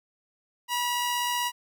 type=tone pair together; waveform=sawtooth; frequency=972 / 2840 Hz; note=B5 / F7; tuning=-28 / +28 cents; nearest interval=octave + perfect fifth; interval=1856 cents; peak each=-23 / -29 dBFS; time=0.68-1.52 s; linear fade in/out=50 ms; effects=none